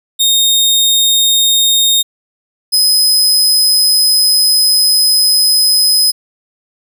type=tone pair in turn; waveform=sawtooth; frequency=3700 / 5049 Hz; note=A#7 / D#8; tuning=-14 / +25 cents; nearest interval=perfect fourth; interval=539 cents; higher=second; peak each=-5 dBFS; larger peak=neither; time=0.19-2.03 / 2.72-6.12 s; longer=second; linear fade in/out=20 ms; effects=none